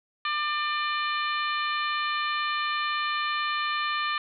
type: harmonic tone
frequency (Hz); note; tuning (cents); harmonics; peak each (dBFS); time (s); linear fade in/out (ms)
597; D5; +28; 2 / 3 / 4 / 5 / 6 / 7; -28 / -32 / -34 / -36 / -38 / -39; 0.25-4.18; 2
effects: none